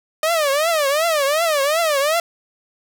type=tone with vibrato; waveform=sawtooth; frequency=609 Hz; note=D#5; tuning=37 cents flat; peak=-12 dBFS; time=0.23-2.2 s; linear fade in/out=2 ms; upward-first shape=triangle; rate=2.7 Hz; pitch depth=220 cents each way; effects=none